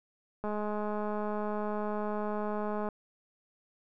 click train, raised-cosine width 1 ms, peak -22 dBFS, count 515, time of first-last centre 0.44-2.888 s, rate 210 Hz, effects none

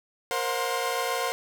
sawtooth tone cluster, 468.7 / 529 / 722 / 1050 Hz, A#4 / C5 / F#5 / C6, +9 / +19 / -43 / +6 cents, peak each -28 dBFS, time 0.31-1.32 s, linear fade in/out 0 ms, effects none

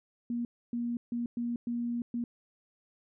sine tone bursts at uneven times, 237.8 Hz, A#3, 35 cents sharp, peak -30 dBFS, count 6, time 0.3-0.45 / 0.73-0.97 / 1.12-1.26 / 1.37-1.56 / 1.67-2.02 / 2.14-2.24 s, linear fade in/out 2 ms, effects none

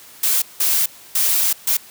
blue noise bursts at uneven times, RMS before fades -17 dBFS, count 4, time 0.23-0.42 / 0.6-0.86 / 1.15-1.53 / 1.67-1.77 s, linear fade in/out 5 ms, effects white hiss -43 dBFS RMS until 1.9 s + high-pass 80 Hz 12 dB/octave

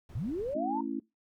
brown noise, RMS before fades -49 dBFS, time 0.09-0.54 s, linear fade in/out 2 ms
sine linear sweep, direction up, 85.1 to 932.3 Hz, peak -31 dBFS, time 0.15-0.81 s, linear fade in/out 5 ms
sine chord, A major, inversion none, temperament just, 220 / 275 / 330 Hz, A3 / C#4 / E4, 0 / -14 / +2 cents, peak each -39 / -34 / -37 dBFS, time 0.55-1 s, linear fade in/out 5 ms
effects noise-tail reverb RT60 0.2 s tail -21 dB re dry

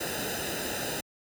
pink noise with comb filter, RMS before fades -33 dBFS, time 0-1.01 s, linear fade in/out 10 ms, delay 0.9 ms, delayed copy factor -0.75, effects high-pass 60 Hz 12 dB/octave

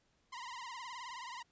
sawtooth tone with vibrato, 987.8 Hz, B5, in tune, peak -40 dBFS, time 0.32-1.43 s, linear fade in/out 10 ms, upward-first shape triangle, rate 19 Hz, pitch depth 140 cents each way, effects pink hiss -75 dBFS RMS until 1.51 s + resampled to 16000 Hz

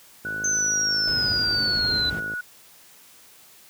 click train, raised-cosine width 2 ms, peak -25 dBFS, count 112, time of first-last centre 0.25-2.336 s, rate 53.2 Hz
sine tone with pitch glide, 1480 to 1463.8 Hz, F#6 to F#6, 0 to -19 cents, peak -27 dBFS, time 0.25-2.41 s, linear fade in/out 5 ms, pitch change -19 cents, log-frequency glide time 0.75-1.52 s
sine exponential sweep, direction down, 6272 to 3977 Hz, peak -21 dBFS, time 0.44-2.1 s, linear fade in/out 5 ms
brown noise, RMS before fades -29 dBFS, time 1.07-2.2 s, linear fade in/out 5 ms
effects white hiss -51 dBFS RMS until 3.69 s + high-pass 80 Hz 12 dB/octave

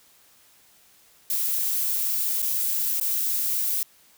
violet noise with dropouts, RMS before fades -25 dBFS, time 1.3-3.83 s, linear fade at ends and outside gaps 2 ms, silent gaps 2.421-2.426 / 3-3.011 s, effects white hiss -57 dBFS RMS until 4.17 s

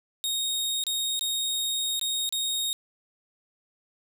sawtooth tone with dropouts, 3729 Hz, A#7, in tune, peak -23 dBFS, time 0.24-2.73 s, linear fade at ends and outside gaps 0 ms, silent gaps 0.838-0.867 / 1.193-1.21 / 1.995-2.013 / 2.291-2.325 s, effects none

